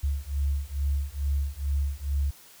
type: beating tone pair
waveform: sine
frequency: 69.3 / 71.6 Hz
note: C#2 / D2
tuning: 0 / -43 cents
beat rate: 2.3 Hz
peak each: -28 / -28 dBFS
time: 0.03-2.31 s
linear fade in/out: 10 ms
effects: white hiss -52 dBFS RMS until 2.6 s